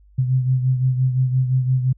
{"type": "beating tone pair", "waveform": "sine", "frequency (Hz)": [128.2, 134], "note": ["C3", "C3"], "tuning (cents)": [-35, 42], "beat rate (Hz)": 5.8, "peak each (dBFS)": [-16, -24], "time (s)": [0.18, 1.93], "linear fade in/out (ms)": 10, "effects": ["added 50 Hz sine -48 dBFS peak until 1.97 s"]}